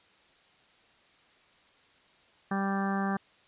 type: harmonic tone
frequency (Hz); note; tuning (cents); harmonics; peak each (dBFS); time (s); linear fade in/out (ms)
196; G3; 0; 1 / 2 / 3 / 4 / 5 / 6 / 7 / 8 / 9; -29 / -39 / -43 / -35 / -44 / -37 / -47 / -39 / -44; 2.51-3.17; 5
effects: white hiss -62 dBFS RMS until 3.47 s + resampled to 8000 Hz